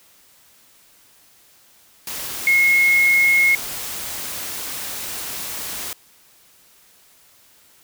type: tone in noise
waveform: sine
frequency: 2163 Hz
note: C#7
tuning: 43 cents flat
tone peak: -12 dBFS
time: 2.47-3.55 s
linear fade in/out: 2 ms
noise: white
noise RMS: -29 dBFS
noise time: 2.07-5.93 s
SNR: +14 dB
effects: white hiss -53 dBFS RMS until 7.83 s